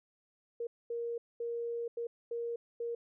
sine tone bursts at uneven times, 469.2 Hz, A#4, 11 cents sharp, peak -34 dBFS, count 6, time 0.6-0.67 / 0.9-1.18 / 1.4-1.88 / 1.97-2.07 / 2.31-2.56 / 2.8-2.95 s, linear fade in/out 5 ms, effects none

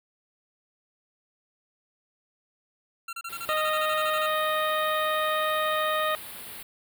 25% pulse tone bursts, 1365 Hz, F6, 40 cents flat, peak -30 dBFS, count 15, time 3.08-4.264 s, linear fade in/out 5 ms, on 50 ms, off 31 ms
white band-stop noise, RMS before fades -41 dBFS, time 3.29-6.63 s, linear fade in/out 5 ms, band 4400 to 8800 Hz, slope 48 dB/octave
harmonic tone, 620 Hz, D#5, 6 cents flat, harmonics 1 / 2 / 3 / 4 / 5 / 6, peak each -28 / -27 / -32 / -38 / -39 / -36 dBFS, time 3.49-6.15 s, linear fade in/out 0 ms
effects none

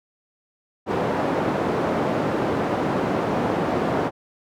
white band-pass noise, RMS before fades -23 dBFS, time 0.86-4.11 s, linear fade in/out 50 ms, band 140 to 640 Hz, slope 12 dB/octave, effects none

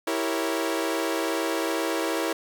sawtooth chord, E diminished seventh, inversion none, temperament equal, 329.6 / 392 / 466.2 / 554.4 Hz, E4 / G4 / Bb4 / Db5, 0 / 0 / 0 / 0 cents, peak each -24 / -29 / -27 / -28 dBFS, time 0.07-2.33 s, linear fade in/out 5 ms, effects none

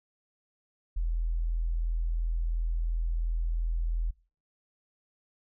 sine tone, 41.44 Hz, E1, 10 cents sharp, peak -26 dBFS, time 0.96-4.11 s, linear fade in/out 10 ms, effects noise-tail reverb RT60 0.4 s tail -24 dB re dry

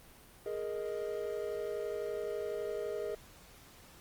triangle chord, Ab suspended second, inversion none, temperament just, 415.3 / 467.2 / 623 Hz, Ab4 / Bb4 / Eb5, 0 / +4 / +2 cents, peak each -36 / -38 / -39 dBFS, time 0.46-3.15 s, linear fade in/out 2 ms, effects pink hiss -57 dBFS RMS until 4 s + Opus 32 kbps

